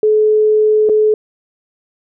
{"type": "tone with dropouts", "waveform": "sine", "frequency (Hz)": 428.8, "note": "A4", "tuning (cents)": -45, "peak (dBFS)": -8, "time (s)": [0.03, 1.14], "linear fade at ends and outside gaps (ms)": 2, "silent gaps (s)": [0.89, 0.895], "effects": []}